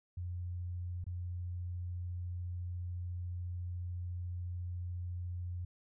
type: tone with dropouts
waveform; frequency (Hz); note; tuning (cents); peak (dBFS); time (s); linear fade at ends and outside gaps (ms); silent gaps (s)
sine; 88.6; F2; +25; -37; 0.17-5.65; 5; 1.042-1.065
effects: none